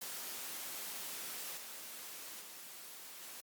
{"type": "noise with level steps", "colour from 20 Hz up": "white", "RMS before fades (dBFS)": [-44, -48, -51, -49], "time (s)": [0.01, 3.41], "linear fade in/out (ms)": 10, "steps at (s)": [1.57, 2.41, 3.21], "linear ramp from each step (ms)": 2, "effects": ["high-pass 200 Hz 12 dB/octave", "Opus 48 kbps"]}